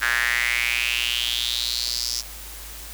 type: tone with high-pass filter sweep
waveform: sawtooth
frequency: 120 Hz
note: B2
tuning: 49 cents flat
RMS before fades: -24 dBFS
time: 0.01-2.22 s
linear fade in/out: 20 ms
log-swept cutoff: 1600 to 5400 Hz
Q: 5.4
effects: added 52 Hz sine -40 dBFS peak until 2.93 s + white hiss -39 dBFS RMS until 2.93 s